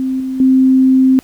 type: tone with level steps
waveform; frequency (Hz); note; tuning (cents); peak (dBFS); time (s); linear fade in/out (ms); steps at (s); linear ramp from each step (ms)
sine; 261.6; C4; 0; -14 / -17 / -6; 0-1.19; 0; 0.2 / 0.4; 2
effects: pink hiss -45 dBFS RMS until 1.23 s